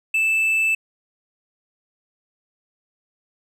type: tone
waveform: triangle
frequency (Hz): 2637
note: E7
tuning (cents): 0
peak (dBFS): -15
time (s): 0.14-0.75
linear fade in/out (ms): 5
effects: none